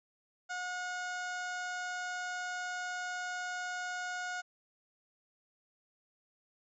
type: harmonic tone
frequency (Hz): 724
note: F#5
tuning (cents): -38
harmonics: 1 / 2 / 3 / 4 / 5 / 6 / 7 / 8 / 9 / 10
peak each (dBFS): -41 / -38 / -51 / -53 / -54 / -55 / -54 / -58 / -53 / -53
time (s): 0.49-4.42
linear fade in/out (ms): 20
effects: none